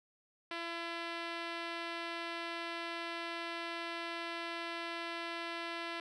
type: tone with low-pass filter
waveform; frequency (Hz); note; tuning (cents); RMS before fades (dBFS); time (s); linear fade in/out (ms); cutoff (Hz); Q
5% pulse; 337.5; E4; +41; -41; 0.51-6; 2; 4100; 0.6
effects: none